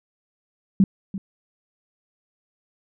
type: tone with echo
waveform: sine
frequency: 193.5 Hz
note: G3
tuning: 22 cents flat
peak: -11 dBFS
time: 0.8-0.84 s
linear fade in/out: 2 ms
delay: 340 ms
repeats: 1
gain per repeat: -15 dB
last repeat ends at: 1.18 s
effects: none